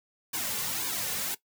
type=noise with flanger; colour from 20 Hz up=white; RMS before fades=-32 dBFS; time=0.33-1.35 s; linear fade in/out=10 ms; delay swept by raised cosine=1.5 to 3.2 ms; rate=1.9 Hz; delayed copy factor=-1; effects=noise-tail reverb RT60 0.1 s tail -17 dB re dry